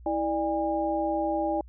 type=tone cluster; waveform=sine; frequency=325.4 / 595 / 812 Hz; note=E4 / D5 / G#5; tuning=-22 / +22 / -39 cents; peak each=-29 dBFS; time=0.06-1.61 s; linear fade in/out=2 ms; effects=added 60 Hz sine -45 dBFS peak until 1.68 s